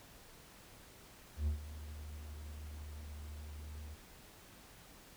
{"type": "tone with ADSR envelope", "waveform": "triangle", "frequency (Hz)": 74.9, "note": "D2", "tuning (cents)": 35, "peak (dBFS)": -28, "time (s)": [1.36, 3.96], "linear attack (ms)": 110, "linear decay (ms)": 110, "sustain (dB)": -15, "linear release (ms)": 26, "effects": ["pink hiss -58 dBFS RMS until 5.16 s"]}